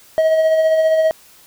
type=tone with tremolo; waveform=triangle; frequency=637 Hz; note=D#5; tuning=41 cents sharp; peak=-8 dBFS; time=0.18-1.11 s; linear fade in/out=0 ms; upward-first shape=sine; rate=15 Hz; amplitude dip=35%; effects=white hiss -47 dBFS RMS until 1.46 s